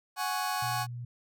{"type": "chord", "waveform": "sawtooth", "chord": "F# suspended second", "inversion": "none", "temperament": "just", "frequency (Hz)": [740, 832.5, 1110], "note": ["F#5", "G#5", "C#6"], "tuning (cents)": [0, 4, 2], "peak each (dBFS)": -30, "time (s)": [0.16, 0.87], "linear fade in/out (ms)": 50}
{"type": "tone", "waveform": "sine", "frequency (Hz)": 120.8, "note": "B2", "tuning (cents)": -38, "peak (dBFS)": -36, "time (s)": [0.62, 1.05], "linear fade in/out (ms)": 5}
{"effects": []}